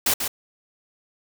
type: noise with echo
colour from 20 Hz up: white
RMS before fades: -20 dBFS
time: 0.06-0.14 s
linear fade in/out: 5 ms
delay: 140 ms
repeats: 1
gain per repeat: -6 dB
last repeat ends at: 0.28 s
effects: none